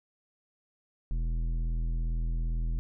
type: tone with tanh clipping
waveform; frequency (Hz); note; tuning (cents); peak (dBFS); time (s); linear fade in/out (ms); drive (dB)
triangle; 41.2; E1; 0; -29; 1.11-2.79; 0; 15
effects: none